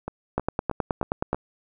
two click trains, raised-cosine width 1 ms, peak -16 / -9 dBFS, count 5 / 10, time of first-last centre 0.08-1.346 / 0.38-1.33 s, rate 3.16 / 9.47 Hz, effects none

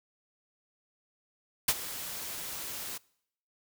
white noise with ADSR envelope, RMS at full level -23 dBFS, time 1.68-2.98 s, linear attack 6 ms, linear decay 47 ms, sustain -16 dB, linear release 10 ms, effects noise-tail reverb RT60 0.7 s tail -24 dB re dry

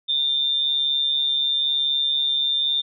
sine tone with amplitude modulation, 3598 Hz, A7, 38 cents sharp, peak -16 dBFS, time 0.08-2.82 s, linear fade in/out 20 ms, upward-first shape sine, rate 141 Hz, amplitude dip 60%, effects none

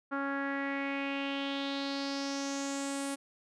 sawtooth tone with low-pass filter sweep, 277.2 Hz, C#4, in tune, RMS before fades -35 dBFS, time 0.11-3.16 s, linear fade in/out 20 ms, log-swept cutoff 1400 to 9500 Hz, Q 4.2, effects none

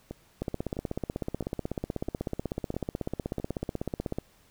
two click trains, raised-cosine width 2 ms, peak -17 / -23 dBFS, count 62 / 6, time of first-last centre 0.42-4.185 / 0.11-3.399 s, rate 16.2 / 1.52 Hz, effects pink hiss -62 dBFS RMS until 4.5 s

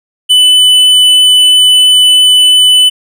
sine tone with hard clipping, 2999 Hz, F#7, 23 cents sharp, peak -4 dBFS, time 0.29-2.9 s, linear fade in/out 20 ms, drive 7 dB, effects none

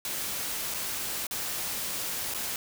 white noise with dropouts, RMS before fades -33 dBFS, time 0.05-2.56 s, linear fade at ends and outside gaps 1 ms, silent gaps 0.74-0.744 / 1.268-1.31 / 2.339-2.346 s, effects none

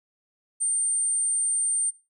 sine tone, 8870 Hz, C#9, in tune, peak -22 dBFS, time 0.6-1.91 s, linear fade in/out 20 ms, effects noise-tail reverb RT60 0.3 s tail -20 dB re dry

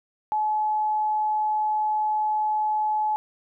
sine tone, 855 Hz, A5, 50 cents flat, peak -21 dBFS, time 0.32-3.16 s, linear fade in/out 0 ms, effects none

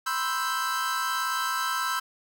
45% pulse chord, C major seventh, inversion third, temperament equal, 987.8 / 1046.5 / 1318.5 / 1568 Hz, B5 / C6 / E6 / G6, 0 / 0 / 0 / 0 cents, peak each -35 / -33 / -29 / -32 dBFS, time 0.06-2 s, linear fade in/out 10 ms, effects none

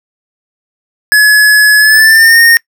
square tone with pitch glide, 1700 to 1843.2 Hz, G#6 to A#6, +40 to -20 cents, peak -3 dBFS, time 1.12-2.57 s, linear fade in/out 0 ms, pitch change +140 cents, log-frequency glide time 1.79-2.39 s, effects noise-tail reverb RT60 0.1 s tail -24 dB re dry

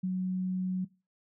sine tone, 185 Hz, F#3, in tune, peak -28 dBFS, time 0.03-0.85 s, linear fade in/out 10 ms, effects noise-tail reverb RT60 0.3 s tail -21 dB re dry

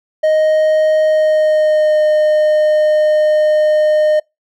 triangle tone with pitch glide, 622.3 to 611.6 Hz, D#5 to D#5, 0 to -30 cents, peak -7 dBFS, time 0.23-4.2 s, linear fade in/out 10 ms, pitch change -30 cents, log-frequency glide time 1.04-2.03 s, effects noise-tail reverb RT60 0.2 s tail -26 dB re dry

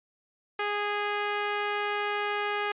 10% pulse tone, 412.8 Hz, G#4, 10 cents flat, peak -19 dBFS, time 0.59-2.72 s, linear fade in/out 5 ms, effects resampled to 8000 Hz

